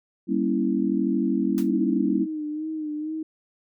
sine chord, G diminished seventh, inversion none, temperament equal with one note detuned, 196 / 235.8 / 277.2 / 329.6 Hz, G3 / Bb3 / Db4 / Fb4, 0 / +20 / 0 / 0 cents, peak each -26 dBFS, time 0.27-2.27 s, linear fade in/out 50 ms
white noise with exponential decay, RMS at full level -35 dBFS, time 1.58-1.71 s, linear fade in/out 0 ms, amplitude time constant 27 ms
sine tone with vibrato, 308 Hz, D#4, 17 cents flat, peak -27 dBFS, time 1.68-3.23 s, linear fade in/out 5 ms, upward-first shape sine, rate 2.2 Hz, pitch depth 48 cents each way
effects none

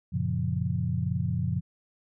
sine chord, Gb major seventh, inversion none, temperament equal, 92.5 / 116.54 / 138.59 / 174.61 Hz, Gb2 / Bb2 / Db3 / F3, 0 / 0 / 0 / 0 cents, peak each -31 dBFS, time 0.12-1.61 s, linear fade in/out 20 ms, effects none

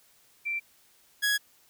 sine / sawtooth tone pair in turn, 2349 / 1667.2 Hz, D7 / G#6, 0 / +6 cents, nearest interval tritone, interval 594 cents, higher first, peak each -28 / -20 dBFS, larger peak second, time 0.45-0.6 / 1.22-1.38 s, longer second, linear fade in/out 20 ms, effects white hiss -62 dBFS RMS until 1.69 s

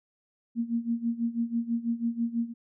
sine tone with tremolo, 233.1 Hz, A#3, in tune, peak -23 dBFS, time 0.55-2.54 s, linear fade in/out 50 ms, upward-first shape sine, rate 6.1 Hz, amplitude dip 85%, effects none

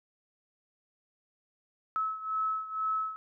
sine beating tone pair, 1295 / 1297.1 Hz, E6 / E6, -31 / -28 cents, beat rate 2.1 Hz, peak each -31 / -35 dBFS, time 1.96-3.16 s, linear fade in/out 0 ms, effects none

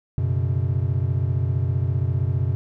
triangle chord, F# suspended fourth, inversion none, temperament equal, 92.5 / 123.47 / 138.59 Hz, F#2 / B2 / C#3, 0 / 0 / 0 cents, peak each -21 / -21 / -25 dBFS, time 0.18-2.55 s, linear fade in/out 0 ms, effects none

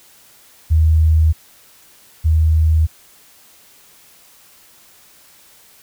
sine tone pair in turn, 79.2 / 79.2 Hz, D#2 / D#2, +31 / +31 cents, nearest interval unison, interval 0 cents, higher neither, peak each -9 / -10 dBFS, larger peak first, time 0.7-1.33 / 2.24-2.87 s, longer neither, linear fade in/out 20 ms, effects white hiss -48 dBFS RMS until 5.82 s

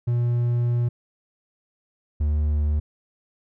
triangle tone pair in turn, 120 / 74.77 Hz, B2 / D2, -49 / +32 cents, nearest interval minor sixth, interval 819 cents, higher first, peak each -17 dBFS, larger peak neither, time 0.07-0.89 / 2.2-2.8 s, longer first, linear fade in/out 10 ms, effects none

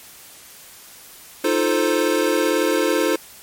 square chord, F dominant seventh, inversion third, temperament equal, 311.1 / 349.2 / 440 / 523.3 Hz, Eb4 / F4 / A4 / C5, 0 / 0 / 0 / 0 cents, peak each -23 dBFS, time 1.44-3.16 s, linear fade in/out 5 ms, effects white hiss -43 dBFS RMS until 3.42 s + MP3 64 kbps

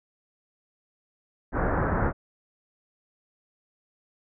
pink low-pass noise, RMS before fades -25 dBFS, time 1.52-2.13 s, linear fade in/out 50 ms, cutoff 1700 Hz, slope 48 dB/octave, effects none

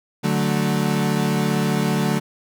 35% pulse chord, D major, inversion none, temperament equal, 146.83 / 185 / 220 Hz, D3 / F#3 / A3, 0 / 0 / 0 cents, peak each -21 dBFS, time 0.23-2.2 s, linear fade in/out 20 ms, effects none

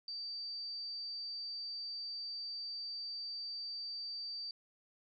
sine tone, 4640 Hz, D8, 22 cents flat, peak -40 dBFS, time 0.08-4.51 s, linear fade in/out 2 ms, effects none

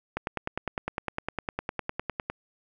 click train, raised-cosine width 0.5 ms, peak -14 dBFS, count 22, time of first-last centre 0.17-2.3 s, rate 9.86 Hz, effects none

